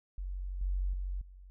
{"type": "tone with level steps", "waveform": "sine", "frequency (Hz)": 46.35, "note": "F#1", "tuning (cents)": 4, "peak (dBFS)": [-35, -29, -33, -49], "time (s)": [0.18, 1.5], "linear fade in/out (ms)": 0, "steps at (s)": [0.61, 0.93, 1.21], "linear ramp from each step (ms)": 5, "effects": []}